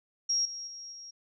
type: tone with level steps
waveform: sine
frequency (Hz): 5600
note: F8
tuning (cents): +4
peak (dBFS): -25 / -37 / -41 / -43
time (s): 0.29-1.11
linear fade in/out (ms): 10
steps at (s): 0.45 / 0.67 / 0.92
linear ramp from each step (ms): 5
effects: none